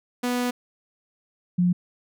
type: tone pair in turn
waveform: sawtooth / sine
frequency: 246.1 / 177.9 Hz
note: B3 / F3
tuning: -6 / +32 cents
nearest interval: tritone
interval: 562 cents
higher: first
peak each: -19 / -17 dBFS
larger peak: second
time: 0.23-0.51 / 1.58-1.73 s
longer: first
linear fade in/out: 10 ms
effects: none